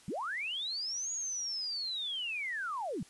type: linear two-way sweep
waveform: sine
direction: up then down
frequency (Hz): 130.81 to 6770 to 130.81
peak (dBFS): -34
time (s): 0.08-3.03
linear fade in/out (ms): 2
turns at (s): 1.12
effects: white hiss -59 dBFS RMS until 3.09 s + resampled to 24000 Hz